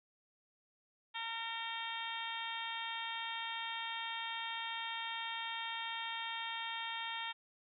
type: harmonic tone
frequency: 457.4 Hz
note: A#4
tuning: 33 cents flat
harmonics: 2 / 3 / 4 / 5 / 6 / 7 / 8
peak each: -44 / -49 / -46 / -48 / -49 / -45 / -47 dBFS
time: 1.14-7.33 s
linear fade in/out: 20 ms
effects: none